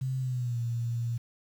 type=tone with pitch glide; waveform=sine; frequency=130.81 to 117.89 Hz; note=C3 to A#2; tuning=0 to +20 cents; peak=-28 dBFS; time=0.01-1.18 s; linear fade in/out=10 ms; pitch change=-180 cents; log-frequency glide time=0.19-0.59 s; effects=9-bit